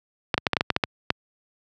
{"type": "clicks", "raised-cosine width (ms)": 0.3, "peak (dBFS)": -3, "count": 10, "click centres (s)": [0.342, 0.379, 0.468, 0.533, 0.568, 0.609, 0.703, 0.764, 0.838, 1.104], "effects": ["high-pass 80 Hz 12 dB/octave"]}